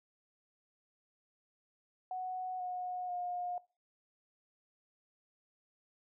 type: tone with pitch steps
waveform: sine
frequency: 740 / 726.9 / 714 Hz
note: F#5 / F#5 / F5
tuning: 0 / -31 / +38 cents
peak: -36 dBFS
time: 2.11-3.58 s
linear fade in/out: 2 ms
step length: 490 ms
effects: noise-tail reverb RT60 0.3 s tail -20 dB re dry